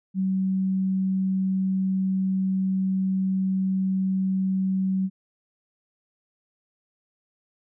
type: tone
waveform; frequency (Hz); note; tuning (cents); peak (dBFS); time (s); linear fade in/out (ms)
sine; 189.8; F#3; +44; -21; 0.14-5.1; 50
effects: none